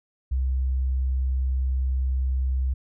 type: tone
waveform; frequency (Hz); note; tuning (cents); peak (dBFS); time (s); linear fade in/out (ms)
sine; 65; C2; -11; -21; 0.31-2.74; 10
effects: none